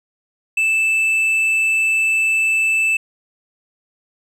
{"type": "tone with tanh clipping", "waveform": "sine", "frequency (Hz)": 2637, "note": "E7", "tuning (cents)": 0, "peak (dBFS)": -15, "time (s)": [0.57, 2.97], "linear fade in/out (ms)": 5, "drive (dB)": 5, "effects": []}